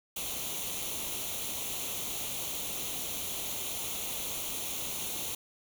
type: noise with comb filter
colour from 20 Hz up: white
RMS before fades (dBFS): -36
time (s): 0.16-5.35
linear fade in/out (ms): 5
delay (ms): 0.3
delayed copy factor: +0.7
effects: none